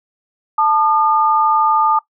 sine tone pair together, 880 / 1212.8 Hz, A5 / D#6, 0 / -45 cents, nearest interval tritone, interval 555 cents, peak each -14 dBFS, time 0.58-1.99 s, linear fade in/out 5 ms, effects noise-tail reverb RT60 0.1 s tail -19 dB re dry

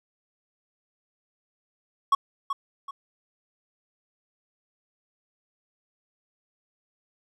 triangle tone with echo, 1108.7 Hz, C#6, in tune, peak -14 dBFS, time 2.12-2.15 s, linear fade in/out 5 ms, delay 380 ms, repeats 2, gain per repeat -9 dB, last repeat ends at 2.91 s, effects none

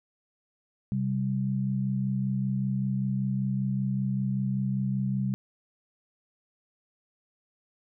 sine tone pair together, 130.81 / 195.99 Hz, C3 / G3, 0 / 0 cents, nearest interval perfect fifth, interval 700 cents, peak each -28 dBFS, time 0.92-5.34 s, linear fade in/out 0 ms, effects none

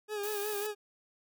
40% pulse tone with vibrato, 415.3 Hz, G#4, in tune, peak -33 dBFS, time 0.08-0.75 s, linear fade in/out 50 ms, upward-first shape sine, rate 5.5 Hz, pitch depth 49 cents each way
blue noise, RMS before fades -41 dBFS, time 0.23-0.67 s, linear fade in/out 5 ms
effects none

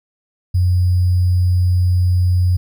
sine tone with sample-and-hold, 90 Hz, F#2, 47 cents flat, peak -11 dBFS, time 0.54-2.57 s, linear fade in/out 10 ms, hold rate 4900 Hz, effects none

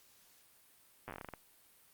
slowing click train, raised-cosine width 0.5 ms, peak -29 dBFS, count 12, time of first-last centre 1.08-1.337 s, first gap 8 ms, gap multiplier 1.2, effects white hiss -65 dBFS RMS until 1.93 s + Opus 48 kbps

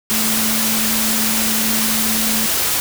sine tone in noise, 220 Hz, A3, in tune, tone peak -22 dBFS, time 0.11-2.46 s, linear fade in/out 0 ms, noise white, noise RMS -18 dBFS, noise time 0.1-2.8 s, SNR -7 dB, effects none

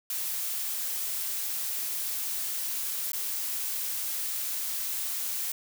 blue noise with dropouts, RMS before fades -32 dBFS, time 0.1-5.52 s, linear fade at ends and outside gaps 2 ms, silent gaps 3.119-3.132 s, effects none

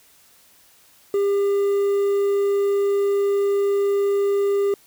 triangle tone with quantisation, 400.7 Hz, G4, 38 cents sharp, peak -15 dBFS, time 1.14-4.74 s, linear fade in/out 2 ms, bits 7, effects white hiss -54 dBFS RMS until 4.86 s

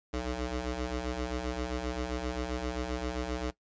15% pulse ring-modulated tone, 123.47 Hz, B2, in tune, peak -23 dBFS, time 0.13-3.51 s, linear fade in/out 10 ms, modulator 189 Hz, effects noise-tail reverb RT60 0.1 s tail -19 dB re dry + resampled to 16000 Hz

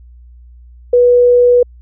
sine tone, 488.6 Hz, B4, 19 cents flat, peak -5 dBFS, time 0.93-1.63 s, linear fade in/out 5 ms, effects added 60 Hz sine -36 dBFS peak until 1.81 s

